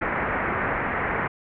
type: low-pass noise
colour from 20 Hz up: white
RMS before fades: -26 dBFS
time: 0.01-1.28 s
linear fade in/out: 10 ms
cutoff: 2100 Hz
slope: 48 dB/octave
effects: none